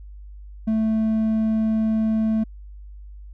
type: tone with hard clipping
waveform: sine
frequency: 220 Hz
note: A3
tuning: in tune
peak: -19 dBFS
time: 0.67-2.44 s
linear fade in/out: 10 ms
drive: 3 dB
effects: added 50 Hz sine -37 dBFS peak until 3.33 s